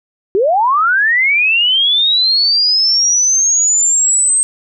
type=linear sweep; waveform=sine; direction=up; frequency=363.3 to 8372 Hz; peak=-9 dBFS; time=0.35-4.43 s; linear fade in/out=0 ms; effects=none